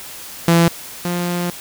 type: tone pair in turn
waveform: sawtooth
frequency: 168.5 / 175.44 Hz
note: E3 / F3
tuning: +38 / +8 cents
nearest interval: minor second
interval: 70 cents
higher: second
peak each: -6 / -15 dBFS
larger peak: first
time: 0.48-0.68 / 1.05-1.5 s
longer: second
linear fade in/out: 2 ms
effects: white hiss -34 dBFS RMS until 1.6 s